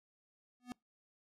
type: tone with exponential growth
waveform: square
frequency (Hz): 246.9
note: B3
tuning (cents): 0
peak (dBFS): -38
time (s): 0.6-0.72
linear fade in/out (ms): 0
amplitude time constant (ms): 24
effects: noise-tail reverb RT60 0.2 s tail -26 dB re dry + low-pass 11000 Hz 12 dB/octave